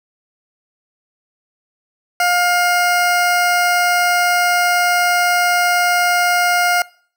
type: tone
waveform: 20% pulse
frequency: 709 Hz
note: F5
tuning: 26 cents sharp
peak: -8 dBFS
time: 2.2-6.82 s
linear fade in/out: 2 ms
effects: noise-tail reverb RT60 0.5 s tail -23 dB re dry